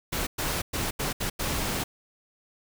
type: noise bursts at uneven times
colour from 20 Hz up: pink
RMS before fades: -29 dBFS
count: 6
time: 0.12-0.27 / 0.38-0.62 / 0.73-0.91 / 0.99-1.13 / 1.2-1.3 / 1.39-1.84 s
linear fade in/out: 10 ms
effects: none